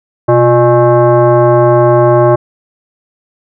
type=tone with frequency modulation; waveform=sine; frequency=125.6 Hz; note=B2; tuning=30 cents sharp; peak=-4 dBFS; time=0.28-2.36 s; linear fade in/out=10 ms; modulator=480 Hz; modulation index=1.6; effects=none